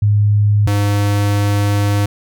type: tone pair in turn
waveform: sine / square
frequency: 103.83 / 102.05 Hz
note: G#2 / G#2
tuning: 0 / -30 cents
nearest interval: unison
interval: 30 cents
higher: first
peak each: -9 / -13 dBFS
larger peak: first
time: 0.02-0.67 / 0.67-2.06 s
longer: second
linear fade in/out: 5 ms
effects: none